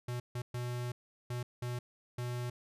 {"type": "tone bursts at uneven times", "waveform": "square", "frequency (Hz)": 122.4, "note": "B2", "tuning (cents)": -15, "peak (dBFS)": -36, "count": 6, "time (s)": [[0.08, 0.2], [0.35, 0.42], [0.54, 0.92], [1.3, 1.43], [1.62, 1.79], [2.18, 2.5]], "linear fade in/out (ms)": 5, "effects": ["resampled to 32000 Hz"]}